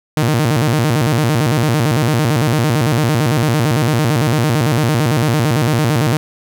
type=tone with vibrato; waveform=sawtooth; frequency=133.9 Hz; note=C3; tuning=40 cents sharp; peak=-8 dBFS; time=0.17-6.17 s; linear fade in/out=0 ms; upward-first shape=square; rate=8.9 Hz; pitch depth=240 cents each way; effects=none